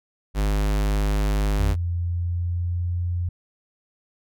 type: tone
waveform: square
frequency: 51 Hz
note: G#1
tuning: 31 cents flat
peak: -20 dBFS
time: 0.34-1.76 s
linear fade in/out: 50 ms
type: tone with pitch glide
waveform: sine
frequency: 86.4 to 87.81 Hz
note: F2 to F2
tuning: -18 to +10 cents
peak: -22 dBFS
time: 1.59-3.29 s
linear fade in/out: 5 ms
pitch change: +28 cents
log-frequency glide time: 1.89-2.94 s
effects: none